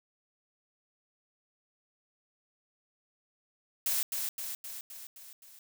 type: noise with echo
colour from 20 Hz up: blue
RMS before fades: -30 dBFS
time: 3.86-4.03 s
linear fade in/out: 2 ms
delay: 260 ms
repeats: 6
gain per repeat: -4 dB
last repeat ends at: 5.59 s
effects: none